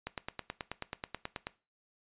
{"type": "click train", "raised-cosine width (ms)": 0.3, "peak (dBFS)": -20, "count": 14, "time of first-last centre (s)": [0.07, 1.469], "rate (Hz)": 9.29, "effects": ["noise-tail reverb RT60 0.3 s tail -18 dB re dry", "resampled to 8000 Hz"]}